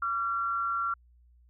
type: tone pair together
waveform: sine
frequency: 1150.7 / 1371 Hz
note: D6 / F6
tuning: -36 / -32 cents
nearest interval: minor third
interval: 304 cents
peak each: -34 / -28 dBFS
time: 0.02-0.94 s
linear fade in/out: 5 ms
effects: added 60 Hz sine -57 dBFS peak until 1.49 s